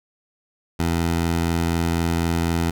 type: tone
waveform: 15% pulse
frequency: 84 Hz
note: E2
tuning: 33 cents sharp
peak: -13 dBFS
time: 0.79-2.71 s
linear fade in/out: 10 ms
effects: none